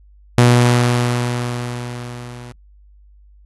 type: tone with level ramp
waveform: sawtooth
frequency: 121.7 Hz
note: B2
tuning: 25 cents flat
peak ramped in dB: -3 to -29 dBFS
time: 0.38-2.52 s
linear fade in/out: 0 ms
effects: added 50 Hz sine -44 dBFS peak until 3.45 s + AAC 32 kbps